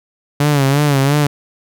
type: tone with vibrato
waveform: sawtooth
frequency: 141.8 Hz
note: C#3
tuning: 40 cents sharp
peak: -7 dBFS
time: 0.4-1.27 s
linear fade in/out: 5 ms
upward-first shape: sine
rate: 2.9 Hz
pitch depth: 85 cents each way
effects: none